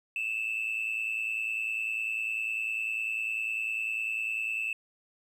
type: tone with amplitude modulation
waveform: triangle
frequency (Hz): 2637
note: E7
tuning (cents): 0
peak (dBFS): -23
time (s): 0.16-4.73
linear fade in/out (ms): 2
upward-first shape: sine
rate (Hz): 110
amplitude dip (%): 80
effects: tanh soft clip ceiling -24 dBFS